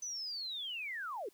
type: linear sweep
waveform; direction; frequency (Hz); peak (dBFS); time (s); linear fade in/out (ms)
sine; down; 6110 to 350; -38; 0.02-1.29; 5
effects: white hiss -68 dBFS RMS until 1.33 s